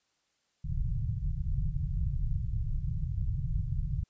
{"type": "low-pass noise", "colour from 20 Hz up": "pink", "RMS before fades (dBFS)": -31, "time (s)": [0.64, 4.04], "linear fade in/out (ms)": 10, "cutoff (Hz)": 160, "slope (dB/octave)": 96, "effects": ["white hiss -75 dBFS RMS until 4.09 s", "resampled to 16000 Hz"]}